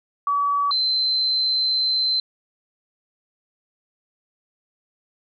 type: tone pair in turn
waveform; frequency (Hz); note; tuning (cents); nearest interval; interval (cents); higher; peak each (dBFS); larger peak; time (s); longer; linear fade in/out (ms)
sine; 1141 / 4084; C#6 / C8; +50 / -43; octave + minor seventh; 2207; second; -18; neither; 0.27-0.71 / 0.71-2.2; second; 2
effects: none